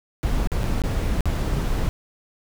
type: noise with dropouts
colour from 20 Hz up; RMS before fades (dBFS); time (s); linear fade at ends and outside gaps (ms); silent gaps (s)
brown; -22; 0.23-1.89; 0; 0.473-0.518 / 0.633-0.641 / 0.818-0.837 / 1.207-1.256
effects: none